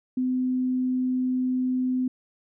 sine tone, 254.8 Hz, C4, 46 cents flat, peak -22 dBFS, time 0.17-2.08 s, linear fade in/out 5 ms, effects none

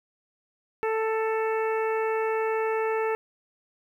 harmonic tone, 442.1 Hz, A4, 8 cents sharp, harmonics 1 / 2 / 3 / 4 / 5 / 6, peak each -25 / -31 / -35 / -37 / -39 / -41 dBFS, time 0.83-3.15 s, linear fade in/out 0 ms, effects 10-bit

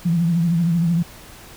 sine tone with vibrato, 169.1 Hz, E3, 44 cents sharp, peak -15 dBFS, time 0.05-1.03 s, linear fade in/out 10 ms, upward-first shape triangle, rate 13 Hz, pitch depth 85 cents each way, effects pink hiss -42 dBFS RMS until 1.56 s

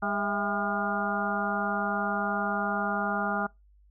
harmonic tone with a mistuned harmonic, 202.6 Hz, G#3, 43 cents flat, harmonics 1 / 2 / 3 / 4 / 5 / 6 / 7, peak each -33 / -39 / -35 / -32 / -41 / -34 / -32 dBFS, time 0.02-3.47 s, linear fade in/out 10 ms, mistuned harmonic 3, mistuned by +110 cents, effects noise-tail reverb RT60 0.2 s tail -24 dB re dry + added 50 Hz sine -56 dBFS peak until 3.9 s

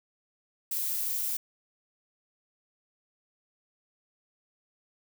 violet noise, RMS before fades -31 dBFS, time 0.71-1.37 s, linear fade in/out 5 ms, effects none

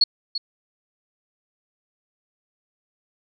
sine tone with echo, 4353 Hz, C#8, 32 cents flat, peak -12 dBFS, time 0.01-0.04 s, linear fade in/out 5 ms, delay 340 ms, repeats 1, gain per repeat -11 dB, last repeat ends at 0.38 s, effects none

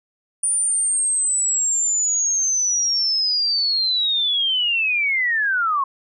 sine linear sweep, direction down, 9397 to 1058 Hz, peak -17 dBFS, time 0.43-5.84 s, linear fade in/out 5 ms, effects none

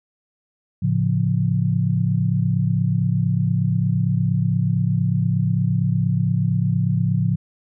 sine chord, A augmented, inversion none, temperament equal, 110 / 138.59 / 174.61 Hz, A2 / C#3 / E#3, 0 / 0 / 0 cents, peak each -21 dBFS, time 0.82-7.36 s, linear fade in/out 10 ms, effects none

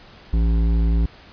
sine tone with hard clipping, 56 Hz, A1, 31 cents sharp, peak -17 dBFS, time 0.33-1.06 s, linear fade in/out 5 ms, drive 11 dB, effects pink hiss -46 dBFS RMS until 1.32 s + resampled to 11025 Hz

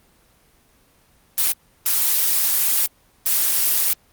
blue noise bursts at uneven times, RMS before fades -18 dBFS, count 3, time 1.38-1.52 / 1.86-2.86 / 3.26-3.93 s, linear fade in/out 0 ms, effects pink hiss -57 dBFS RMS until 4.12 s + Opus 24 kbps

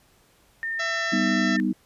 sine tone with pitch glide, 1815 to 1801.4 Hz, A#6 to A6, -47 to +40 cents, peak -26 dBFS, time 0.63-1.6 s, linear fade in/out 0 ms, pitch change -13 cents, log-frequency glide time 0.88-0.97 s
harmonic tone, 666 Hz, E5, 18 cents sharp, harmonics 1 / 2 / 3 / 4 / 5 / 6 / 7 / 8 / 9 / 10, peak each -33 / -33 / -35 / -39 / -38 / -38 / -41 / -39 / -45 / -44 dBFS, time 0.79-1.57 s, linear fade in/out 10 ms
sine chord, G augmented, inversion none, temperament equal, 196 / 246.9 / 311.1 Hz, G3 / B3 / D#4, 0 / 0 / 0 cents, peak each -25 / -25 / -26 dBFS, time 1.12-1.73 s, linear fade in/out 10 ms
effects pink hiss -60 dBFS RMS until 1.85 s + resampled to 32000 Hz

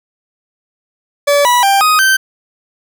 40% pulse tone with pitch steps, 574 / 977 / 790 / 1250 / 1552 Hz, D5 / B5 / G5 / D#6 / G6, -40 / -19 / +13 / +8 / -18 cents, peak -7 dBFS, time 1.27-2.17 s, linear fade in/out 10 ms, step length 180 ms, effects none

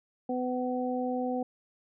harmonic tone, 251.2 Hz, B3, 30 cents sharp, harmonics 1 / 2 / 3, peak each -31 / -33 / -35 dBFS, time 0.29-1.43 s, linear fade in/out 5 ms, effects none

